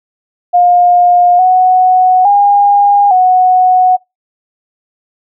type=tone with pitch steps; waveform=sine; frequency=710 / 739 / 811 / 737 Hz; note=F5 / F#5 / G#5 / F#5; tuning=+28 / -2 / -41 / -7 cents; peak=-4 dBFS; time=0.53-3.97 s; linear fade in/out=20 ms; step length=860 ms; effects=noise-tail reverb RT60 0.2 s tail -26 dB re dry